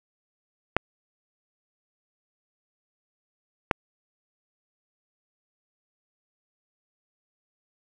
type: clicks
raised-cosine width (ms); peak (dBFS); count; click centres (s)
0.5; -4; 2; 0.766 / 3.712
effects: none